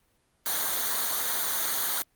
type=noise with comb filter; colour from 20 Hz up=white; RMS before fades=-28 dBFS; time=0.46-2.02 s; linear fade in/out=0 ms; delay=0.38 ms; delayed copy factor=-0.75; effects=pink hiss -69 dBFS RMS until 2.15 s + Opus 32 kbps